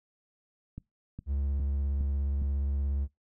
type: click train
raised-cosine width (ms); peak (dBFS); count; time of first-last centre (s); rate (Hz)
5; -27; 5; 0.78-2.419; 2.44
type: tone with vibrato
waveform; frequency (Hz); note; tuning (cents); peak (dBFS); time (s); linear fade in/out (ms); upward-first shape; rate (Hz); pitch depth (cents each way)
triangle; 69.8; C#2; +13; -25; 1.26-3.08; 50; triangle; 17; 37
effects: noise-tail reverb RT60 0.2 s tail -25 dB re dry